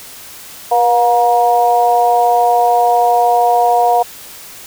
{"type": "tone with amplitude modulation", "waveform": "sine", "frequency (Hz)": 715, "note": "F5", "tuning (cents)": 41, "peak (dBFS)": -4, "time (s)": [0.71, 4.03], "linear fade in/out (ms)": 10, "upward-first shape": "sine", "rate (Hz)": 233, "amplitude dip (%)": 95, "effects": ["white hiss -34 dBFS RMS until 4.66 s"]}